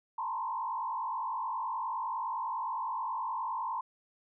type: tone with frequency modulation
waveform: sine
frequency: 971 Hz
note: B5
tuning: 30 cents flat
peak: -32 dBFS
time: 0.18-3.81 s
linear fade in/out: 5 ms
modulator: 49.7 Hz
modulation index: 1.8
effects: none